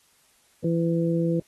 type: harmonic tone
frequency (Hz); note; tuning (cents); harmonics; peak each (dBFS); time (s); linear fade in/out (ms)
167.3; E3; +26; 1 / 2 / 3; -23 / -26 / -28; 0.64-1.4; 5
effects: white hiss -62 dBFS RMS until 1.47 s + AAC 32 kbps